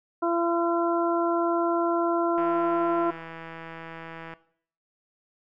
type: harmonic tone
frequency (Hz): 339.8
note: F4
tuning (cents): -47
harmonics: 1 / 2 / 3 / 4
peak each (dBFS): -25 / -28 / -30 / -31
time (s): 0.22-3.11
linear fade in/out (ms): 10
type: click train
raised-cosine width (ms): 0.5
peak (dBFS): -25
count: 322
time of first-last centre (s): 2.38-4.337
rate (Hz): 164
effects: noise-tail reverb RT60 0.6 s tail -18 dB re dry